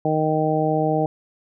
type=harmonic tone; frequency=155.56 Hz; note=D#3; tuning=in tune; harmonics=1 / 2 / 3 / 4 / 5; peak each=-24 / -24 / -24 / -24 / -24 dBFS; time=0.05-1.06 s; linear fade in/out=2 ms; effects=none